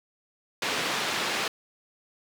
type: band-pass noise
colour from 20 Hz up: white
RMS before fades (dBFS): -29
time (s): 0.62-1.48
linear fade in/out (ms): 2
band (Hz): 180 to 3500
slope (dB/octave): 12
effects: none

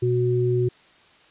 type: tone pair together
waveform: sine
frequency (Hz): 122.5 / 367.1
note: B2 / F#4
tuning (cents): -14 / -14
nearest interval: octave + perfect fifth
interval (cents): 1900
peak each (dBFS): -21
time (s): 0.02-0.69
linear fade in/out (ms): 10
effects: white hiss -54 dBFS RMS until 1.3 s + resampled to 8000 Hz

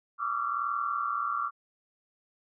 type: tone cluster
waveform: sine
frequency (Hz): 1124 / 1165 / 1247 / 1370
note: C#6 / D6 / D#6 / F6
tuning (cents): +24 / -14 / +3 / -34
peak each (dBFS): -37 / -31 / -37 / -33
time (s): 0.18-1.51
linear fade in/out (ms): 50
effects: none

